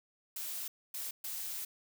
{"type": "noise bursts at uneven times", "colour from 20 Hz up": "blue", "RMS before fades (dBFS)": -40, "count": 3, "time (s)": [[0.36, 0.68], [0.94, 1.11], [1.24, 1.65]], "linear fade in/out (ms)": 5, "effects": []}